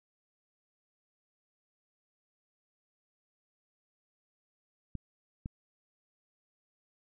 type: clicks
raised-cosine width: 5 ms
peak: -25 dBFS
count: 2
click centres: 4.953 / 5.459 s
effects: none